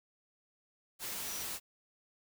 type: tone in noise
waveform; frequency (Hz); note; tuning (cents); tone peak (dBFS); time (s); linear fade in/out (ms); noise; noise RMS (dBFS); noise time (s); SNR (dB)
sine; 5840; F#8; -24; -45; 1.24-1.46; 50; white; -40; 0.99-1.6; -8
effects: none